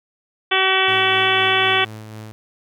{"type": "harmonic tone", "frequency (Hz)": 380, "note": "F#4", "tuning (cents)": 46, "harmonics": [1, 2, 3, 4, 5, 6, 7, 8, 9], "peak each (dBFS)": [-23, -23, -23, -23, -23, -23, -23, -23, -23], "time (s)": [0.51, 1.85], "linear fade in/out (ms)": 10}
{"type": "tone with tremolo", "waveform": "sawtooth", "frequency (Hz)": 108.6, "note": "A2", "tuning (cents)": -22, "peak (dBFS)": -28, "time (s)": [0.88, 2.32], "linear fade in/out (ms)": 0, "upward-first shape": "sine", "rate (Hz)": 4, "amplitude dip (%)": 30}
{"effects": []}